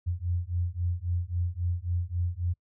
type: beating tone pair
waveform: sine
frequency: 86 / 89.7 Hz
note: F2 / F2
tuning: -26 / +47 cents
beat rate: 3.7 Hz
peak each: -30 dBFS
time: 0.06-2.54 s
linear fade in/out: 20 ms
effects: noise-tail reverb RT60 0.1 s tail -26 dB re dry